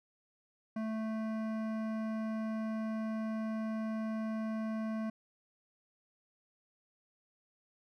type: tone with hard clipping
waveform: triangle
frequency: 220 Hz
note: A3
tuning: in tune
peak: -36 dBFS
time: 0.76-5.1 s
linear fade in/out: 5 ms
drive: 18 dB
effects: none